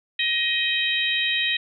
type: harmonic tone with a mistuned harmonic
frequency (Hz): 628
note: D#5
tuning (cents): +16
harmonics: 3 / 4 / 5 / 6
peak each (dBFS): -26 / -26 / -26 / -26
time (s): 0.19-1.57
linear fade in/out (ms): 5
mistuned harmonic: 6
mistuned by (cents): +19
effects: none